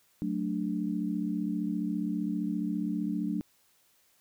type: chord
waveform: sine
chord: D major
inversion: first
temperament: equal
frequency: 185 / 220 / 293.7 Hz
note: F#3 / A3 / D4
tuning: 0 / 0 / 0 cents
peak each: -33 dBFS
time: 0.22-3.41 s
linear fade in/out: 0 ms
effects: white hiss -67 dBFS RMS until 4.2 s